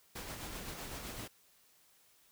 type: noise with tremolo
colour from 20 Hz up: pink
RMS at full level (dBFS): -43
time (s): 0.15-1.28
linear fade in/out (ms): 10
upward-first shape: sine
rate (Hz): 7.8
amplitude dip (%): 35
effects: white hiss -67 dBFS RMS until 2.31 s